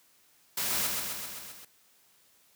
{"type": "noise with echo", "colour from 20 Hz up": "white", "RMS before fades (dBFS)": -31, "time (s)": [0.57, 0.87], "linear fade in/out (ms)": 5, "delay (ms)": 130, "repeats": 6, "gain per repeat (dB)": -3, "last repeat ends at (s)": 1.65, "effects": ["white hiss -64 dBFS RMS until 2.55 s", "high-pass 80 Hz 12 dB/octave"]}